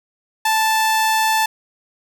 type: tone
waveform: sawtooth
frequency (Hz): 879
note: A5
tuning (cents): -2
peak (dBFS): -11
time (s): 0.45-1.46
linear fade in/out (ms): 5
effects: none